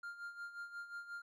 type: tone with tremolo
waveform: triangle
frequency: 1400 Hz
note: F6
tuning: 4 cents sharp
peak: -40 dBFS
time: 0.03-1.22 s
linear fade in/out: 5 ms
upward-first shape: sine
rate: 5.6 Hz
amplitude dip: 70%
effects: MP3 64 kbps